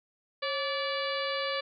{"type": "harmonic tone with a mistuned harmonic", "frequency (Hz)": 578, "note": "D5", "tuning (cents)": -28, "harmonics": [1, 2, 3, 4, 5, 6, 7, 8], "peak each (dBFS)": [-33, -36, -38, -39, -40, -41, -41, -42], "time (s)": [0.42, 1.61], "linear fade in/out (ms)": 10, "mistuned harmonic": 1, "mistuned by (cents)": -100, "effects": []}